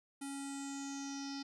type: tone with low-pass filter sweep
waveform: square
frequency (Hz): 277.2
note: C#4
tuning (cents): 0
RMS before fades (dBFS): -43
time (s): 0.21-1.43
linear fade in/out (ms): 10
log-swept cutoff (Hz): 9600 to 5000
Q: 7.4
effects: none